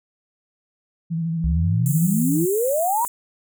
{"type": "tone with vibrato", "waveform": "sine", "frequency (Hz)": 164.81, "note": "E3", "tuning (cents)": 0, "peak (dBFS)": -21, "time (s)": [1.1, 2.46], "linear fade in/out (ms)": 20, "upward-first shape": "square", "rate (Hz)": 13, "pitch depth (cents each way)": 30}
{"type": "exponential sweep", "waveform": "sine", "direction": "up", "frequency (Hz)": [63, 987.8], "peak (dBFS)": -18, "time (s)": [1.44, 3.05], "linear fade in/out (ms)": 0}
{"type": "high-pass noise", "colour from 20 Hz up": "pink", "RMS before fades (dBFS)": -30, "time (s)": [1.86, 3.08], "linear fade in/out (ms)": 0, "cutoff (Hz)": 6900, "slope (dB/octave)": 96}
{"effects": []}